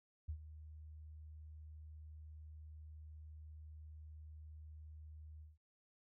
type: tone with ADSR envelope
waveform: sine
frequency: 77.1 Hz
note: D#2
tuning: 15 cents flat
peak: -38 dBFS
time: 0.28-5.58 s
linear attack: 13 ms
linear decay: 80 ms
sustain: -13 dB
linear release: 170 ms
effects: none